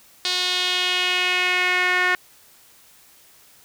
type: tone with band-pass filter sweep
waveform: sawtooth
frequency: 362.8 Hz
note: F#4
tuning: 34 cents flat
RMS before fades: -21 dBFS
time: 0.25-2.15 s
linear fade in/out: 0 ms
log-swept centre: 4100 to 1800 Hz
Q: 2.9
effects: white hiss -52 dBFS RMS until 3.64 s